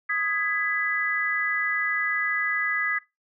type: chord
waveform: sine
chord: G# minor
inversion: second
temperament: just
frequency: 1245.9 / 1661.2 / 1993.5 Hz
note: D#6 / G#6 / B6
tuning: +2 / 0 / +16 cents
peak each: -31 / -27 / -26 dBFS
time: 0.09-2.99 s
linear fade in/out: 10 ms
effects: noise-tail reverb RT60 0.2 s tail -19 dB re dry